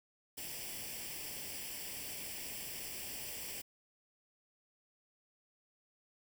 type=noise with comb filter; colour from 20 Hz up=white; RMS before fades=-44 dBFS; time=0.37-3.62 s; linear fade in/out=10 ms; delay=0.38 ms; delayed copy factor=+0.7; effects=none